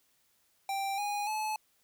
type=tone with pitch steps; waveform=square; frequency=785 / 822.1 / 861 Hz; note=G5 / G#5 / A5; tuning=+2 / -18 / -38 cents; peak=-32 dBFS; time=0.69-1.56 s; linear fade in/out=2 ms; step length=290 ms; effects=white hiss -71 dBFS RMS until 1.83 s